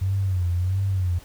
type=tone with vibrato; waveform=sine; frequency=92.5 Hz; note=F#2; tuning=in tune; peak=-20 dBFS; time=0.01-1.19 s; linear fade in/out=10 ms; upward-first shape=sine; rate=1.5 Hz; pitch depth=100 cents each way; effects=added 50 Hz sine -48 dBFS peak until 1.24 s + pink hiss -49 dBFS RMS until 1.24 s